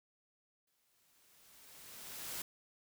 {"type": "noise with exponential growth", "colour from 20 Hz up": "white", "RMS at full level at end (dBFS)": -41, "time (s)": [0.67, 2.42], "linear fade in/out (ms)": 5, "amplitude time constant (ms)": 380, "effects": []}